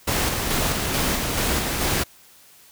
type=noise with tremolo; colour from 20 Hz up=pink; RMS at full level=-22 dBFS; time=0.07-2.04 s; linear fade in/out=10 ms; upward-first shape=square; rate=2.3 Hz; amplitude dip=30%; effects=white hiss -51 dBFS RMS until 2.71 s